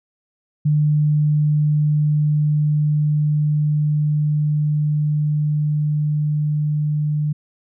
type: tone with level ramp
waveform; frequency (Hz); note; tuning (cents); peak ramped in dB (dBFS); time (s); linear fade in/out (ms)
sine; 150; D3; +37; -13 to -17; 0.65-7.33; 10
effects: none